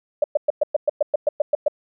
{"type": "tone bursts", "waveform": "sine", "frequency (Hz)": 592, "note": "D5", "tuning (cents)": 14, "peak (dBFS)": -13, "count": 12, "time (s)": [0.22, 1.682], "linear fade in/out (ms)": 5, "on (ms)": 21, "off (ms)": 110, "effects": []}